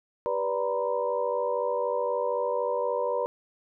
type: tone cluster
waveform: sine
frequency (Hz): 392.4 / 488.7 / 582 / 944 / 1008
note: G4 / B4 / D5 / A#5 / B5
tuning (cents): +2 / -18 / -16 / +22 / +35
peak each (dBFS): -37 / -28 / -30 / -33 / -36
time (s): 0.26-3.26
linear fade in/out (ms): 0
effects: none